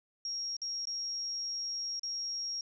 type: tone with dropouts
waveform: sine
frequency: 5590 Hz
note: F8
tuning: 1 cent sharp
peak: -34 dBFS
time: 0.25-2.61 s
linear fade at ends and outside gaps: 2 ms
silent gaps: 0.567-0.617 / 0.854-0.871 / 1.995-2.032 s
effects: none